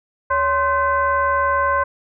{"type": "tone with frequency modulation", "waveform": "sine", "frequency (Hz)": 1046.5, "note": "C6", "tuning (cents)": 0, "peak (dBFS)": -15, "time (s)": [0.3, 1.84], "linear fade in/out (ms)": 10, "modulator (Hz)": 485, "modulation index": 1, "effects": []}